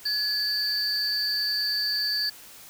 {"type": "tone cluster", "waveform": "triangle", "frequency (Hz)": [1693, 4517, 4728], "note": ["G#6", "C#8", "D8"], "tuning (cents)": [33, 32, 11], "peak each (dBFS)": [-32, -25, -28], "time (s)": [0.05, 2.3], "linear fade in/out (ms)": 10, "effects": ["white hiss -47 dBFS RMS until 2.69 s"]}